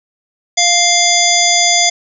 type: harmonic tone with a mistuned harmonic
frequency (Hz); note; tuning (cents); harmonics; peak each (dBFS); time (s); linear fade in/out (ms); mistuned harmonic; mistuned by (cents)
698; F5; -1; 1 / 3 / 5 / 7 / 9 / 10; -16 / -16 / -16 / -16 / -16 / -16; 0.57-1.9; 10; 5; -23
effects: none